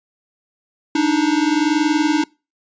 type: tone pair together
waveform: square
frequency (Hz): 293.7 / 314.5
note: D4 / D#4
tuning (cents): 0 / +19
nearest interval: minor second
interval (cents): 119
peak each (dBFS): -18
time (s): 0.95-2.24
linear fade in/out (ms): 5
effects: noise-tail reverb RT60 0.3 s tail -26 dB re dry + resampled to 16000 Hz